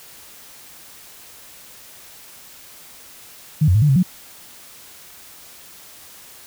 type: tone with pitch steps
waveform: sine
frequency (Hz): 153.8 / 90.2 / 108.1 / 148.4 / 134.3 / 182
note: D#3 / F#2 / A2 / D3 / C3 / F#3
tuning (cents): -20 / -44 / -30 / +18 / +46 / -28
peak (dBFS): -11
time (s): 3.61-4.03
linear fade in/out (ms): 10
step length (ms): 70
effects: white hiss -43 dBFS RMS until 6.46 s